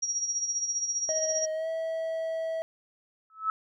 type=tone with tremolo; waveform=sine; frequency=5680 Hz; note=F8; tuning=28 cents sharp; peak=-25 dBFS; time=0.02-1.46 s; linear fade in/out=10 ms; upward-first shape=sine; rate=15 Hz; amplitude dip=60%
type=tone with pitch glide; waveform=triangle; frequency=628 to 649.4 Hz; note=D#5 to E5; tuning=+16 to -26 cents; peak=-27 dBFS; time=1.09-2.62 s; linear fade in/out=0 ms; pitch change=+58 cents; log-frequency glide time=1.52-1.68 s
type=tone with exponential growth; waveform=sine; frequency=1301 Hz; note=E6; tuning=23 cents flat; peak=-21 dBFS; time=3.3-3.5 s; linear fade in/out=1 ms; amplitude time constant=43 ms
effects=none